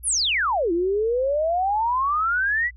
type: exponential two-way sweep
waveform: sine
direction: down then up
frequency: 11820 to 330.3 to 2011 Hz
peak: -19 dBFS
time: 0.03-2.71 s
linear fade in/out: 50 ms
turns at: 0.72 s
effects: added 60 Hz sine -42 dBFS peak until 2.76 s